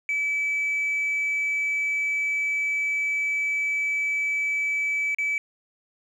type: tone with dropouts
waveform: sine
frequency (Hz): 2300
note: D7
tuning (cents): -37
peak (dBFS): -21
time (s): 0.09-5.38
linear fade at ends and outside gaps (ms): 1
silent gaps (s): 5.147-5.185
effects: tanh soft clip ceiling -20 dBFS + 9-bit